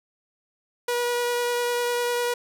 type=tone with vibrato; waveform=sawtooth; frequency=483.1 Hz; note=B4; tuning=38 cents flat; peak=-19 dBFS; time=0.88-2.34 s; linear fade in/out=5 ms; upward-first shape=triangle; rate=10 Hz; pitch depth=10 cents each way; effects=none